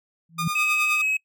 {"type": "tone with exponential growth", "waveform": "sine", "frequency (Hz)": 164.81, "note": "E3", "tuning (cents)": 0, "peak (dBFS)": -18, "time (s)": [0.29, 0.48], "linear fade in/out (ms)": 5, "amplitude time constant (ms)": 41}
{"type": "tone with tremolo", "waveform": "sawtooth", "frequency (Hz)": 1216, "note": "D#6", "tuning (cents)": -40, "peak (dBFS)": -20, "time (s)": [0.38, 1.02], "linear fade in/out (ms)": 10, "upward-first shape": "sine", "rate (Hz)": 9.6, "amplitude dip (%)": 65}
{"type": "tone", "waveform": "triangle", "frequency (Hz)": 2556, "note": "D#7", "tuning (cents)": 46, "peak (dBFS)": -19, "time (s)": [0.55, 1.17], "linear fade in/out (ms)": 5}
{"effects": ["noise-tail reverb RT60 0.1 s tail -24 dB re dry"]}